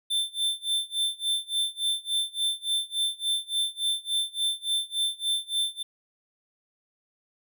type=tone with tremolo; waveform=square; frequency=3552 Hz; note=A7; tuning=16 cents sharp; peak=-23 dBFS; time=0.1-5.83 s; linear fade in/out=10 ms; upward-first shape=sine; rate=3.5 Hz; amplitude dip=95%; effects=none